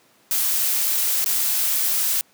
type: noise with dropouts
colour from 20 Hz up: blue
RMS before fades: -21 dBFS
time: 0.31-2.21 s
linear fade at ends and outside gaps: 1 ms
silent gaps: 1.244-1.26 s
effects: pink hiss -57 dBFS RMS until 2.33 s + high-pass 200 Hz 12 dB/octave